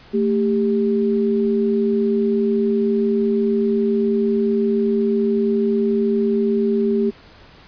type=tone pair together; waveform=sine; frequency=223 / 397.3 Hz; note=A3 / G4; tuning=+23 / +23 cents; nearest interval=minor seventh; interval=1000 cents; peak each=-18 dBFS; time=0.13-7.11 s; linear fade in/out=20 ms; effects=pink hiss -46 dBFS RMS until 7.67 s + resampled to 11025 Hz